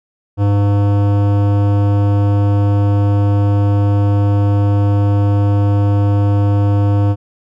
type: tone with hard clipping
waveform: sine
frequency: 101.3 Hz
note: G#2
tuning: 43 cents flat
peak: -12 dBFS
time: 0.37-7.16 s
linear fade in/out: 50 ms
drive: 16 dB
effects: none